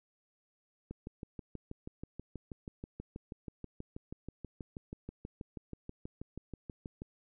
click train, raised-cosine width 3 ms, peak -29 dBFS, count 39, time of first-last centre 0.91-7.019 s, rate 6.22 Hz, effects none

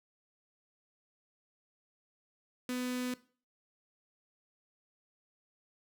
sawtooth tone with notch filter, 250 Hz, B3, 21 cents sharp, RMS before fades -36 dBFS, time 2.69-3.14 s, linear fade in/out 2 ms, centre 800 Hz, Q 1.1, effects noise-tail reverb RT60 0.4 s tail -18 dB re dry

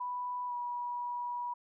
sine tone with pitch glide, 987.8 to 970.3 Hz, B5 to B5, 0 to -31 cents, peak -34 dBFS, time 0-1.54 s, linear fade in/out 10 ms, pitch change -31 cents, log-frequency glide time 0.47-0.53 s, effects none

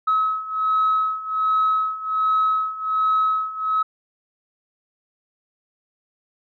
sine beating tone pair, 1283 / 1284.3 Hz, E6 / E6, -47 / -46 cents, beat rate 1.3 Hz, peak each -22 / -19 dBFS, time 0.07-3.83 s, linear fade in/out 10 ms, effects tanh soft clip ceiling -12 dBFS

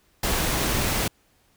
pink noise, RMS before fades -24 dBFS, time 0.23-1.08 s, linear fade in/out 5 ms, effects pink hiss -63 dBFS RMS until 1.56 s

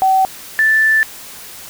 sine tone pair in turn, 763 / 1761 Hz, G5 / A6, -47 / +1 cents, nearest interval octave + major second, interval 1448 cents, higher second, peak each -9 dBFS, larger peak neither, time 0.02-0.25 / 0.59-1.03 s, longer second, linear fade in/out 0 ms, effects white hiss -34 dBFS RMS until 1.69 s

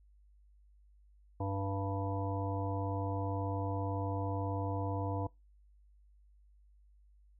harmonic tone, 98.1 Hz, G2, 2 cents sharp, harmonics 1 / 3 / 5 / 7 / 9 / 10, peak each -35 / -40 / -42 / -43 / -45 / -45 dBFS, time 1.4-5.27 s, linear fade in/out 5 ms, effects noise-tail reverb RT60 0.2 s tail -22 dB re dry + added 50 Hz sine -60 dBFS peak until 7.39 s

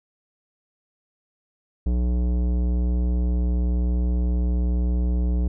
sine tone with tanh clipping, 60.5 Hz, B1, 35 cents flat, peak -21 dBFS, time 1.86-5.48 s, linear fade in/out 5 ms, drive 15 dB, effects none

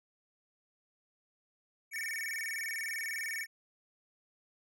square tone with vibrato, 2016 Hz, B6, 35 cents sharp, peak -36 dBFS, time 1.91-3.47 s, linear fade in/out 50 ms, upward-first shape square, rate 20 Hz, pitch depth 190 cents each way, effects none

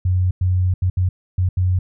sine tone bursts at uneven times, 91.5 Hz, F#2, 19 cents flat, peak -14 dBFS, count 6, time 0.05-0.31 / 0.41-0.74 / 0.82-0.9 / 0.97-1.09 / 1.38-1.49 / 1.57-1.79 s, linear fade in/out 5 ms, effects none

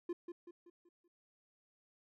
triangle tone with echo, 347.4 Hz, F4, 9 cents flat, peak -34 dBFS, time 0.09-0.13 s, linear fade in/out 5 ms, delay 190 ms, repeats 5, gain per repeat -7 dB, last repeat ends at 1.08 s, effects none

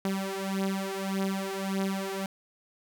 sawtooth beating tone pair, 192.8 / 194.5 Hz, G3 / G3, -28 / -13 cents, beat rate 1.7 Hz, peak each -28 dBFS, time 0.05-2.26 s, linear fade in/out 2 ms, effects none

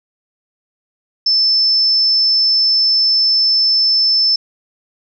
sine tone, 5280 Hz, E8, 2 cents sharp, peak -10 dBFS, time 1.26-4.36 s, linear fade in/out 5 ms, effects none

